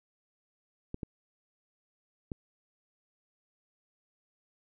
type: clicks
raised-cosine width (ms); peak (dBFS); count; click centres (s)
3; -23; 3; 0.944 / 1.032 / 2.318
effects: none